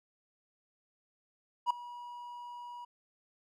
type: tone with ADSR envelope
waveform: triangle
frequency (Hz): 966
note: B5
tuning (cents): -39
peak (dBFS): -21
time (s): 1.66-2.85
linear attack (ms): 44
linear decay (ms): 3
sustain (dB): -20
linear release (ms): 8
effects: none